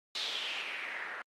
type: noise with low-pass filter sweep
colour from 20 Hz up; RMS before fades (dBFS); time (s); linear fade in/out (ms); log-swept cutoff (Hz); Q
white; -38; 0.15-1.22; 2; 4000 to 1600; 4
effects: high-pass 400 Hz 12 dB/octave + Opus 48 kbps